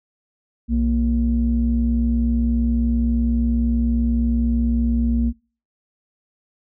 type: tone pair together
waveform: sine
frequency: 61.78 / 233.1 Hz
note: B1 / A#3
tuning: +1 / 0 cents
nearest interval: octave + major seventh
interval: 2299 cents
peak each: -18 dBFS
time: 0.68-5.33 s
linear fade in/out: 50 ms
effects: noise-tail reverb RT60 0.4 s tail -26 dB re dry + tanh soft clip ceiling -9 dBFS

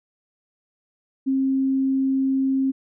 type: tone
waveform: sine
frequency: 267.3 Hz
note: C4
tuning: 37 cents sharp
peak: -18 dBFS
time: 1.26-2.72 s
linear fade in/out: 20 ms
effects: none

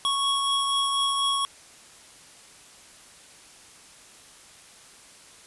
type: tone pair together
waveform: square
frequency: 1108.7 / 3322 Hz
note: C#6 / G#7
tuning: 0 / 0 cents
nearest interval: octave + perfect fifth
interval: 1900 cents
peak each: -26 dBFS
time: 0.05-1.45 s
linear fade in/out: 0 ms
effects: white hiss -50 dBFS RMS until 5.46 s + resampled to 24000 Hz

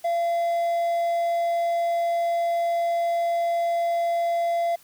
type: tone with quantisation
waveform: triangle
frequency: 683 Hz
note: F5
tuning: 39 cents flat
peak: -19 dBFS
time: 0.04-4.76 s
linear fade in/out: 10 ms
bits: 8
effects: white hiss -54 dBFS RMS until 4.83 s

